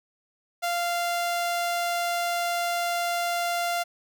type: tone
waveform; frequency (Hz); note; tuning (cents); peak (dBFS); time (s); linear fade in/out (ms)
sawtooth; 694; F5; -11; -21; 0.62-3.84; 20
effects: none